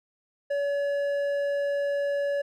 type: tone with hard clipping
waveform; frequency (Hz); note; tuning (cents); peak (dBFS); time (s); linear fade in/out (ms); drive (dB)
sine; 568; C#5; +42; -26; 0.5-2.42; 10; 6
effects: none

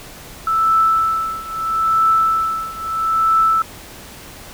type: tone with tremolo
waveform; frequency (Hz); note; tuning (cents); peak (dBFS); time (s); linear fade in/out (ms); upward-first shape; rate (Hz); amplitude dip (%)
sine; 1318.5; E6; 0; -10; 0.47-3.62; 2; triangle; 0.77; 90
effects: pink hiss -37 dBFS RMS until 4.53 s

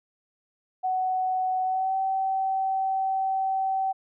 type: tone with pitch glide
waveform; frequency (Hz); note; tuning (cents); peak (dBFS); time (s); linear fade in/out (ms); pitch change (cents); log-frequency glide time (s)
sine; 746 to 767.9; F#5 to G5; +14 to -36; -23; 0.83-3.93; 20; +50; 1.63-1.96
effects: none

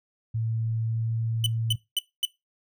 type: tone with pitch glide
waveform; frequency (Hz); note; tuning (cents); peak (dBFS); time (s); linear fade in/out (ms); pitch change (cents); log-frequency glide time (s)
sine; 112.8 to 113.58; A2 to A#2; +44 to -45; -25; 0.34-1.76; 10; +11; 0.82-1.12
type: tone bursts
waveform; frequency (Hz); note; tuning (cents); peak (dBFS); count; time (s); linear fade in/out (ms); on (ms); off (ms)
45% pulse; 3000; F#7; +23; -21; 4; 1.44-2.252; 2; 23; 240
effects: noise-tail reverb RT60 0.2 s tail -19 dB re dry

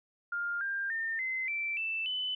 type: tone with pitch steps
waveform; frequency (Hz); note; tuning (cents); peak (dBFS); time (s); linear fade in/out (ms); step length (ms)
sine; 1405 / 1595.4 / 1811.6 / 2057 / 2336 / 2652 / 3012; F6 / G6 / A#6 / C7 / D7 / E7 / F#7; +10 / +30 / -50 / -30 / -10 / +10 / +30; -31; 0.32-2.35; 5; 290
effects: none

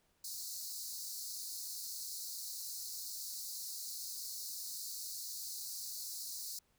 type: high-pass noise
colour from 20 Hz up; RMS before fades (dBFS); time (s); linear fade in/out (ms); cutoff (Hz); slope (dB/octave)
pink; -44; 0.24-6.59; 5; 4100; 96
effects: pink hiss -75 dBFS RMS until 6.78 s

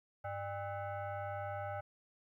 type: tone with frequency modulation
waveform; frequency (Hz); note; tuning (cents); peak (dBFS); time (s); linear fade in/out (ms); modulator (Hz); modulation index
sine; 100; G2; +35; -38; 0.24-1.81; 10; 700; 1.6
effects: 13-bit

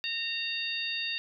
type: harmonic tone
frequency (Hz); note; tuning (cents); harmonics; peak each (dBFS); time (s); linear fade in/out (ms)
920; A#5; -23; 2 / 3 / 4 / 5; -39 / -34 / -35 / -38; 0.04-1.18; 0
effects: none

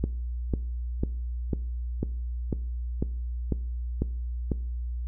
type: click train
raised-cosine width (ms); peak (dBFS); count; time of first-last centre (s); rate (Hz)
3; -13; 10; 0.04-4.518; 2.01
effects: noise-tail reverb RT60 0.5 s tail -20 dB re dry + added 60 Hz sine -29 dBFS peak until 5.07 s

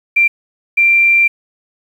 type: tone bursts at uneven times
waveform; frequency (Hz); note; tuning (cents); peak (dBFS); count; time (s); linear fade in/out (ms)
sine; 2364; D7; +11; -7; 2; 0.16-0.28 / 0.77-1.28; 10
effects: 7-bit

